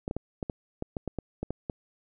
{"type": "clicks", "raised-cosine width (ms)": 2, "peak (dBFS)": -18, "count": 12, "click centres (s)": [0.079, 0.111, 0.166, 0.428, 0.498, 0.824, 0.968, 1.077, 1.187, 1.43, 1.506, 1.698], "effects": []}